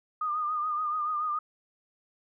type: tone with vibrato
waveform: sine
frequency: 1222 Hz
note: D#6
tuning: 32 cents flat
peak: -27 dBFS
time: 0.21-1.39 s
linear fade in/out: 5 ms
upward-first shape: triangle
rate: 7 Hz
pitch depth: 59 cents each way
effects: none